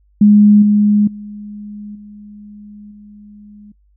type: tone with level steps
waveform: sine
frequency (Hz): 207.7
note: G#3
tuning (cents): 0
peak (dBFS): -4 / -8 / -27 / -33 / -36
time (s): 0.21-3.72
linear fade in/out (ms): 5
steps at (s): 0.62 / 1.07 / 1.95 / 2.91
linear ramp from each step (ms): 5
effects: noise-tail reverb RT60 0.1 s tail -23 dB re dry + added 50 Hz sine -51 dBFS peak until 3.96 s